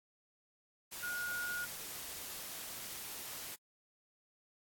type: tone in noise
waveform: sine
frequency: 1439 Hz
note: F#6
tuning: 49 cents flat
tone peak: -37 dBFS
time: 1.02-1.66 s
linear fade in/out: 20 ms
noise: white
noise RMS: -45 dBFS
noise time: 0.91-3.56 s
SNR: +5 dB
effects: AAC 64 kbps